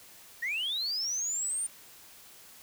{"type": "linear sweep", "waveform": "sine", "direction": "up", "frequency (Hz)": [1815, 9100], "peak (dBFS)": -28, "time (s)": [0.42, 1.67], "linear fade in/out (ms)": 10, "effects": ["tanh soft clip ceiling -27 dBFS", "white hiss -53 dBFS RMS until 2.62 s"]}